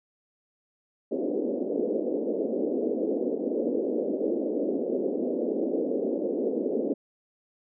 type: band-pass noise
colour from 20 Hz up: white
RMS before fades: -28 dBFS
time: 1.11-6.94 s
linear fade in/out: 10 ms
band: 230 to 530 Hz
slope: 48 dB/octave
effects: none